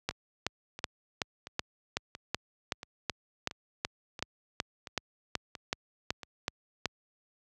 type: two click trains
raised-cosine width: 0.2 ms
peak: -12 / -24 dBFS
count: 19 / 10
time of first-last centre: 0.09-6.857 / 0.11-6.232 s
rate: 2.66 / 1.47 Hz
effects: high-pass 60 Hz 12 dB/octave